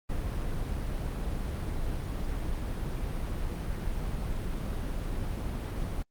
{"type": "noise", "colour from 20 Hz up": "brown", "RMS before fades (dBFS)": -32, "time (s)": [0.09, 6.03], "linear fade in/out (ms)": 10, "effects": ["Opus 32 kbps"]}